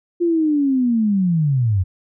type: linear sweep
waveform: sine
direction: down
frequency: 350.8 to 87.2 Hz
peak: -14 dBFS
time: 0.2-1.84 s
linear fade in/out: 20 ms
effects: none